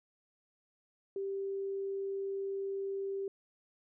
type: tone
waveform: sine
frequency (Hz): 392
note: G4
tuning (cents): 0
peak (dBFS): -34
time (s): 1.16-3.28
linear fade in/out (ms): 2
effects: none